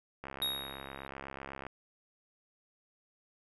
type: click train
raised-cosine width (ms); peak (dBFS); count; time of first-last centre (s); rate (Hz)
0.5; -27; 98; 0.24-1.666; 68
type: tone with exponential decay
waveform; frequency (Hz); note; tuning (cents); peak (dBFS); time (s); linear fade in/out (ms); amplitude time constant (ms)
square; 3761; A#7; +15; -29; 0.42-1.07; 1; 140
effects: resampled to 32000 Hz